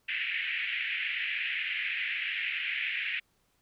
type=band-pass noise; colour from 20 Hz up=white; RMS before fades=-33 dBFS; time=0.08-3.2 s; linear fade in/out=10 ms; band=1800 to 2800 Hz; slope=48 dB/octave; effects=pink hiss -72 dBFS RMS until 3.61 s